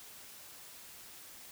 silence, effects white hiss -52 dBFS RMS until 1.51 s

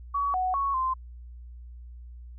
sine tone with pitch steps, 1130 / 741 / 1109 / 1041 Hz, C#6 / F#5 / C#6 / C6, +33 / +2 / 0 / -9 cents, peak -24 dBFS, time 0.14-0.94 s, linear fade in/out 10 ms, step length 200 ms, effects added 60 Hz sine -41 dBFS peak until 2.38 s

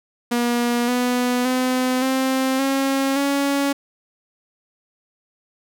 sawtooth tone with pitch steps, 239.6 / 247.2 / 255 / 263.1 / 271.4 / 280 Hz, A#3 / B3 / C4 / C4 / C#4 / C#4, +48 / +2 / -44 / +10 / -36 / +18 cents, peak -14 dBFS, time 0.31-3.73 s, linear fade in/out 10 ms, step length 570 ms, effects none

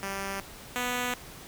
5% pulse tone pair in turn, 196 / 246.9 Hz, G3 / B3, 0 / 0 cents, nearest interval major third, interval 400 cents, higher second, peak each -21 / -17 dBFS, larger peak second, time 0.03-0.4 / 0.76-1.14 s, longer second, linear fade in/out 0 ms, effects pink hiss -46 dBFS RMS until 1.47 s

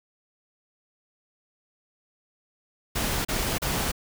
pink noise bursts, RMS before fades -27 dBFS, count 3, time 2.95-3.918 s, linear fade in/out 10 ms, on 300 ms, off 34 ms, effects none

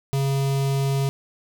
square tone with notch filter, 137.2 Hz, C#3, 17 cents flat, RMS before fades -22 dBFS, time 0.13-1.09 s, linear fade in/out 0 ms, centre 1600 Hz, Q 1.5, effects none

